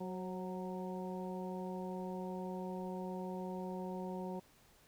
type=harmonic tone with a mistuned harmonic; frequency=185.1 Hz; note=F#3; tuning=1 cent sharp; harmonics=1 / 2 / 3 / 4 / 5; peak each=-42 / -45 / -48 / -51 / -49 dBFS; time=0-4.4 s; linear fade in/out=10 ms; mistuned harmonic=3; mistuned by=-40 cents; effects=pink hiss -66 dBFS RMS until 4.87 s